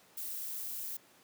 violet noise, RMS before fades -40 dBFS, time 0.17-0.97 s, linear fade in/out 5 ms, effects pink hiss -62 dBFS RMS until 1.23 s + high-pass 200 Hz 12 dB/octave

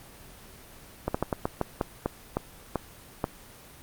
slowing click train, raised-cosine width 1 ms, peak -11 dBFS, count 11, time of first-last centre 1.08-3.241 s, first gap 65 ms, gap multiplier 1.25, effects pink hiss -49 dBFS RMS until 3.82 s + Opus 24 kbps

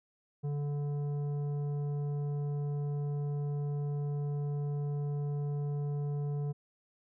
sine tone with tanh clipping, 144.9 Hz, D3, 23 cents flat, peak -33 dBFS, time 0.43-6.53 s, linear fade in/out 20 ms, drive 10 dB, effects none

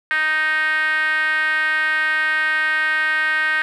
5% pulse tone with band-pass filter, 311.1 Hz, D#4, in tune, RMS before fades -19 dBFS, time 0.11-3.62 s, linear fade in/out 0 ms, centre 1700 Hz, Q 8.2, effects none

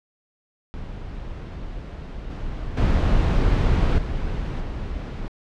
brown noise with level steps, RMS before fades -33 / -30 / -18 / -26 / -29 dBFS, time 0.74-5.28 s, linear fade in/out 0 ms, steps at 2.3 / 2.77 / 3.98 / 4.6 s, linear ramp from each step 2 ms, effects low-pass 4000 Hz 12 dB/octave

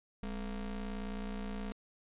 square ring-modulated tone, 116.54 Hz, A#2, in tune, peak -35 dBFS, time 0.23-1.72 s, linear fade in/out 0 ms, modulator 87.1 Hz, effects resampled to 8000 Hz

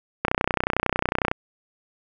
click train, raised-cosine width 0.5 ms, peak -5 dBFS, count 34, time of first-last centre 0.25-1.315 s, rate 31 Hz, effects none

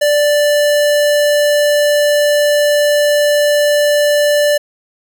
square tone, 587.3 Hz, D5, in tune, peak -10 dBFS, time 0.01-4.58 s, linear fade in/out 10 ms, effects none

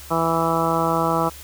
harmonic tone, 164.81 Hz, E3, in tune, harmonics 1 / 2 / 3 / 4 / 5 / 6 / 7 / 8, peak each -26 / -26 / -26 / -26 / -26 / -26 / -26 / -26 dBFS, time 0.1-1.3 s, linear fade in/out 20 ms, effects added 71 Hz sine -42 dBFS peak until 1.43 s + white hiss -41 dBFS RMS until 1.43 s

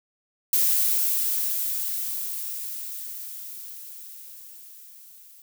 violet noise with level ramp, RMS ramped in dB -20 to -50 dBFS, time 0.53-5.42 s, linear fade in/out 2 ms, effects none

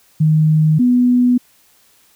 sine tone pair in turn, 155.56 / 246.9 Hz, D#3 / B3, 0 / 0 cents, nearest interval minor sixth, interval 800 cents, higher second, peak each -9 dBFS, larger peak neither, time 0.2-0.79 / 0.79-1.38 s, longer neither, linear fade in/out 10 ms, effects white hiss -53 dBFS RMS until 2.15 s

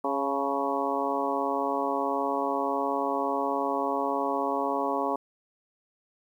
harmonic tone with a mistuned harmonic, 138.59 Hz, C#3, in tune, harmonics 2 / 3 / 4 / 5 / 6 / 7 / 8, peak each -33 / -33 / -33 / -33 / -33 / -33 / -33 dBFS, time 0.04-5.16 s, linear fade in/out 5 ms, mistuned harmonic 6, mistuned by +45 cents, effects 10-bit

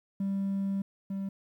triangle tone pair in turn, 196 / 195.18 Hz, G3 / G3, 0 / -7 cents, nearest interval unison, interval 7 cents, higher first, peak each -25 / -29 dBFS, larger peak first, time 0.2-0.82 / 1.1-1.29 s, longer first, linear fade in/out 5 ms, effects tanh soft clip ceiling -23 dBFS + 11-bit

